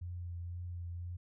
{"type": "tone with vibrato", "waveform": "sine", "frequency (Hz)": 87.31, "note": "F2", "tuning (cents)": 0, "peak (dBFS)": -39, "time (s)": [0.01, 1.17], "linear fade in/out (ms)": 10, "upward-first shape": "triangle", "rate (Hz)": 2, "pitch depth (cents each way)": 25, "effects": []}